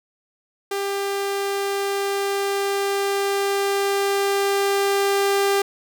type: tone with level ramp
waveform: sawtooth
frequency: 397.4 Hz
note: G4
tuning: 24 cents sharp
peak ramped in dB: -19 to -13 dBFS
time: 0.71-5.62 s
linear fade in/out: 5 ms
effects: none